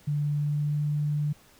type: tone with pitch glide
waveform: sine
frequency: 146.83 to 148.19 Hz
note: D3 to D3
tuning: 0 to +16 cents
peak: -24 dBFS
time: 0.07-1.33 s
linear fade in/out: 10 ms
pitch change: +16 cents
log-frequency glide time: 0.38-0.81 s
effects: pink hiss -57 dBFS RMS until 1.59 s